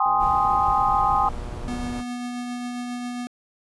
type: chord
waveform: sine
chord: Ab major seventh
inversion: third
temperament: equal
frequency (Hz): 784 / 830.6 / 1046.5 / 1244.5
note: G5 / Ab5 / C6 / Eb6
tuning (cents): 0 / 0 / 0 / 0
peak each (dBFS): -23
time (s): 0-1.29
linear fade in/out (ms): 5
type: click train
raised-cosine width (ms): 1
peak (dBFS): -27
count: 234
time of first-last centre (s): 0.06-2.002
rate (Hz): 120
type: noise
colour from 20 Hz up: brown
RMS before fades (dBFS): -33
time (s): 0.18-2.04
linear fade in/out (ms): 50
type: tone with tremolo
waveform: square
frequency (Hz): 244.5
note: B3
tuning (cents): -17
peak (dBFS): -28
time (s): 1.68-3.27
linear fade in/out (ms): 0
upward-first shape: triangle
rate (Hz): 7.4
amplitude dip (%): 25
effects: resampled to 24000 Hz